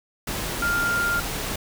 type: tone in noise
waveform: sine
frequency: 1400 Hz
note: F6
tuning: 4 cents sharp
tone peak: -21 dBFS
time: 0.62-1.2 s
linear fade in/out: 5 ms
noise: pink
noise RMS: -29 dBFS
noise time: 0.27-1.56 s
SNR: +5 dB
effects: none